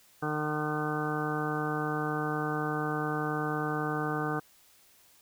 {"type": "harmonic tone with a mistuned harmonic", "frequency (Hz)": 151.7, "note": "D#3", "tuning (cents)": -44, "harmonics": [1, 2, 3, 4, 5, 6, 7, 8, 9, 10], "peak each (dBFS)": [-35, -35, -36, -46, -37, -44, -43, -37, -46, -38], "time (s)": [0.22, 4.4], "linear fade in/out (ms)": 10, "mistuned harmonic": 9, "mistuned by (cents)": 20, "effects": ["white hiss -61 dBFS RMS until 5.21 s"]}